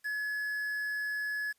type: tone with quantisation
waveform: triangle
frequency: 1700 Hz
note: G#6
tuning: 40 cents sharp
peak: -30 dBFS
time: 0.04-1.53 s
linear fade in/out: 20 ms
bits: 8
effects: white hiss -73 dBFS RMS until 1.58 s + resampled to 32000 Hz